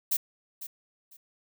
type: noise with echo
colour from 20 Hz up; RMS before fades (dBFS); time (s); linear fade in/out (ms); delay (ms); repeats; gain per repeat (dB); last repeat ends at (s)
violet; -26; 0.11-0.17; 10; 500; 2; -13; 1.17
effects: none